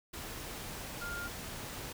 sine tone in noise, 1406 Hz, F6, 11 cents sharp, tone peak -39 dBFS, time 1.01-1.28 s, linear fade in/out 10 ms, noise pink, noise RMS -43 dBFS, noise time 0.13-1.93 s, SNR +1 dB, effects none

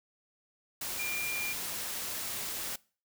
sine tone in noise, 2396 Hz, D7, 34 cents sharp, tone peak -34 dBFS, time 0.99-1.53 s, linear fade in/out 5 ms, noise white, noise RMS -37 dBFS, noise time 0.81-2.76 s, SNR 0 dB, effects noise-tail reverb RT60 0.4 s tail -23 dB re dry

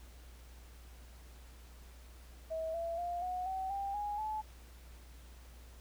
sine tone with pitch steps, 644 / 671.3 / 699.9 / 729.6 / 760.6 / 792.9 / 826.5 / 861.6 Hz, E5 / E5 / F5 / F#5 / F#5 / G5 / G#5 / A5, -41 / +31 / +4 / -24 / +48 / +20 / -9 / -37 cents, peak -35 dBFS, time 2.5-4.42 s, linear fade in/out 20 ms, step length 240 ms, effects added 60 Hz sine -52 dBFS peak until 5.8 s + pink hiss -61 dBFS RMS until 5.8 s

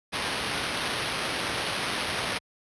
blue noise with sample-and-hold, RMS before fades -30 dBFS, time 0.12-2.39 s, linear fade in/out 20 ms, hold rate 7350 Hz, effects high-pass 60 Hz 12 dB/octave + resampled to 24000 Hz

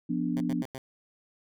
sine chord, B diminished, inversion second, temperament equal, 174.61 / 246.9 / 293.7 Hz, F3 / B3 / D4, 0 / 0 / 0 cents, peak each -32 / -30 / -31 dBFS, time 0.09-0.63 s, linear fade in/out 10 ms
10% pulse tone bursts, 132.4 Hz, C3, 21 cents sharp, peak -29 dBFS, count 4, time 0.37-0.779 s, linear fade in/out 0 ms, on 31 ms, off 95 ms
effects none

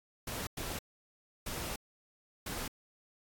pink noise bursts at uneven times, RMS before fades -39 dBFS, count 4, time 0.27-0.47 / 0.57-0.79 / 1.46-1.76 / 2.46-2.68 s, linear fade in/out 5 ms, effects AAC 64 kbps

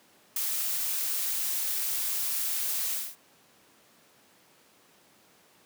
blue noise with ADSR envelope, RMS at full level -27 dBFS, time 0.36-3.16 s, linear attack 4 ms, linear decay 5 ms, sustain -3 dB, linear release 240 ms, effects pink hiss -60 dBFS RMS until 5.65 s + high-pass 200 Hz 12 dB/octave

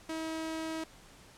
sawtooth tone, 320.6 Hz, E4, 48 cents flat, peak -31 dBFS, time 0.09-0.84 s, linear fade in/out 5 ms, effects pink hiss -56 dBFS RMS until 1.37 s + low-pass 10000 Hz 12 dB/octave

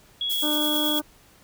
sine tone, 3342 Hz, G#7, 10 cents sharp, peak -24 dBFS, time 0.21-0.99 s, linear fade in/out 2 ms
violet noise with tremolo, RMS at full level -28 dBFS, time 0.29-1.01 s, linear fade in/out 20 ms, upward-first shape triangle, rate 9 Hz, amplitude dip 40%
harmonic tone, 300 Hz, D4, 37 cents sharp, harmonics 1 / 2 / 3 / 4 / 5, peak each -26 / -32 / -36 / -38 / -40 dBFS, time 0.42-1.02 s, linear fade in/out 20 ms
effects pink hiss -55 dBFS RMS until 1.43 s

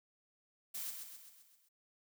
blue noise with echo, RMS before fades -42 dBFS, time 0.74-0.91 s, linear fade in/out 10 ms, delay 130 ms, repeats 6, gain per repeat -5 dB, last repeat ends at 1.69 s, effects none

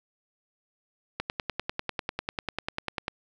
click train, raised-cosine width 0.3 ms, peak -13 dBFS, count 20, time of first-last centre 1.2-3.081 s, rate 10.1 Hz, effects none

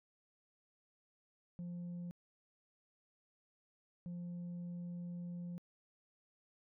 sine tone bursts at uneven times, 174.8 Hz, F3, 2 cents sharp, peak -39 dBFS, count 2, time 1.59-2.11 / 4.06-5.58 s, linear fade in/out 0 ms, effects tanh soft clip ceiling -41 dBFS

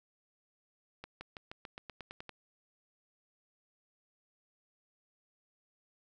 accelerating click train, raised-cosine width 0.3 ms, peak -28 dBFS, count 11, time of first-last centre 1.04-2.293 s, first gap 170 ms, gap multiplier 0.93, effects none

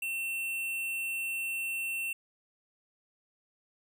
sine tone with tanh clipping, 2700 Hz, E7, 41 cents sharp, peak -33 dBFS, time 0.02-2.13 s, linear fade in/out 5 ms, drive 17 dB, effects none

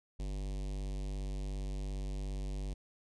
square tone with notch filter, 48.65 Hz, G1, 12 cents flat, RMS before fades -38 dBFS, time 0.19-2.74 s, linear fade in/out 10 ms, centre 1400 Hz, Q 0.55, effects resampled to 22050 Hz

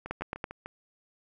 two click trains, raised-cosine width 0.5 ms, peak -24 / -17 dBFS, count 5 / 4, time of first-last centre 0.06-0.66 / 0.11-0.441 s, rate 6.67 / 9.05 Hz, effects none

